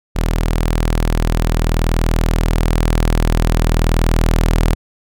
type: tone with level ramp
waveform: sawtooth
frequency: 40.48 Hz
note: E1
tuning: 31 cents flat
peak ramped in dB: -10 to -7 dBFS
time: 0.15-4.75 s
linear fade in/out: 20 ms
effects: none